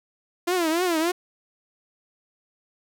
sawtooth tone with vibrato, 340 Hz, F4, 46 cents flat, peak -17 dBFS, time 0.47-1.12 s, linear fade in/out 10 ms, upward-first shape triangle, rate 3.4 Hz, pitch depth 170 cents each way, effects none

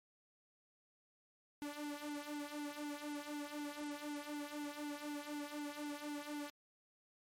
sawtooth tone with flanger, 293.7 Hz, D4, in tune, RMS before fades -45 dBFS, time 1.62-6.5 s, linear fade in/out 0 ms, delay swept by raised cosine 1.6 to 3.3 ms, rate 4 Hz, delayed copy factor -0.9, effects MP3 64 kbps

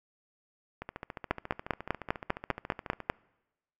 two click trains, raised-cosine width 0.5 ms, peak -23 / -11 dBFS, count 32 / 10, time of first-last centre 0.82-3.003 / 1.31-3.099 s, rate 14.2 / 5.03 Hz, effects noise-tail reverb RT60 1.0 s tail -26 dB re dry

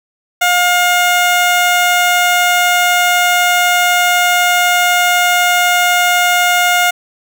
15% pulse tone, 712 Hz, F5, 33 cents sharp, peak -3 dBFS, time 0.41-6.91 s, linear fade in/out 10 ms, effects none

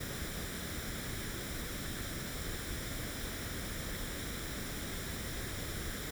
pink noise with comb filter, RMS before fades -40 dBFS, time 0-6.11 s, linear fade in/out 10 ms, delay 0.55 ms, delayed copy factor +0.55, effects none

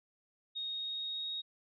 sine tone with pitch glide, 3729 to 3759 Hz, A#7 to A#7, 0 to +14 cents, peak -36 dBFS, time 0.55-1.42 s, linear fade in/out 20 ms, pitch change +14 cents, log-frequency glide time 0.68-1.29 s, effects none

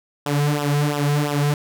sawtooth tone with flanger, 145.9 Hz, D3, 11 cents flat, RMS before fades -20 dBFS, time 0.26-1.54 s, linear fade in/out 2 ms, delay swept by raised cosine 0.45 to 3.55 ms, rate 2.9 Hz, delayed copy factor -0.8, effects none

